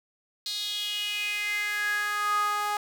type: tone with high-pass filter sweep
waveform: sawtooth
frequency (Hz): 415.3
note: G#4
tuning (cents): 0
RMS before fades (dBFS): -29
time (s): 0.46-2.77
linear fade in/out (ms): 2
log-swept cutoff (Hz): 4100 to 960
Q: 6.4
effects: none